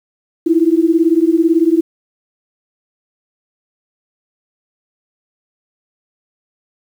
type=beating tone pair; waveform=sine; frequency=320.7 / 338.7 Hz; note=E4 / E4; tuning=-48 / +47 cents; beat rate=18 Hz; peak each=-12 dBFS; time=0.46-1.81 s; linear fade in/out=10 ms; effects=7-bit